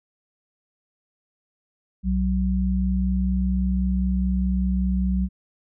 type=tone pair together; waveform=sine; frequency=62.64 / 187.7 Hz; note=B1 / F#3; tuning=+25 / +25 cents; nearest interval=octave + perfect fifth; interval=1900 cents; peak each=-22 dBFS; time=2.03-5.29 s; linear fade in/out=50 ms; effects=none